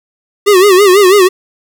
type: tone with vibrato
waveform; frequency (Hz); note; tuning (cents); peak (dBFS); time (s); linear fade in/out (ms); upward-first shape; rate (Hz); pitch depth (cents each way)
square; 387.5; G4; -20; -4; 0.46-1.29; 20; sine; 6.1; 130
effects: 7-bit